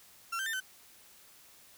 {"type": "tone with pitch steps", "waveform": "35% pulse", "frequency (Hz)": [1360, 1560, 1801, 1529], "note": ["F6", "G6", "A6", "G6"], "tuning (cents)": [-46, -9, 40, -44], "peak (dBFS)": -31, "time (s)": [0.32, 0.604], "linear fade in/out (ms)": 10, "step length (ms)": 71, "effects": ["white hiss -58 dBFS RMS until 1.77 s"]}